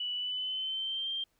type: tone with pitch glide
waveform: sine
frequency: 2958 to 3170 Hz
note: F#7 to G7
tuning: -1 to +19 cents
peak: -32 dBFS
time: 0-1.24 s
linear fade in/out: 5 ms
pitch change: +120 cents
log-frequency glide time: 0.15-1.1 s
effects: pink hiss -74 dBFS RMS until 1.39 s